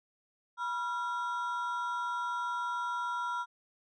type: ring-modulated tone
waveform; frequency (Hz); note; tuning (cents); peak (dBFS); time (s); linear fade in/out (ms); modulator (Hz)
triangle; 1174.7; D6; 0; -27; 0.57-3.46; 50; 202
effects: resampled to 22050 Hz